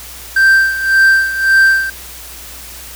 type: tone with tremolo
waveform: triangle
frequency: 1568 Hz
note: G6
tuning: in tune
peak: -3 dBFS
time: 0.36-1.9 s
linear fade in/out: 5 ms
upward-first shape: sine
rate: 1.8 Hz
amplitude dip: 75%
effects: added 60 Hz sine -37 dBFS peak until 2.95 s + white hiss -32 dBFS RMS until 2.95 s